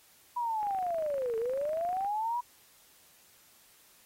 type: linear two-way sweep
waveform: sine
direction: down then up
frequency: 983 to 440 to 983 Hz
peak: -29 dBFS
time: 0.36-2.41 s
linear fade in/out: 10 ms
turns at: 1.37 s
type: click train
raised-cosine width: 0.5 ms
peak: -34 dBFS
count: 37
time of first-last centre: 0.63-2.047 s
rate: 25.4 Hz
effects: white hiss -61 dBFS RMS until 4.05 s + AAC 48 kbps